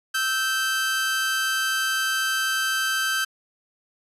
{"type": "tone pair together", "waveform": "sawtooth", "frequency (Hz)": [1310.1, 1558], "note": ["E6", "G6"], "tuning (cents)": [-11, -11], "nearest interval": "minor third", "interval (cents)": 300, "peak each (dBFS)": [-26, -19], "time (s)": [0.14, 3.25], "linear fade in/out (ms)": 10, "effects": ["resampled to 32000 Hz"]}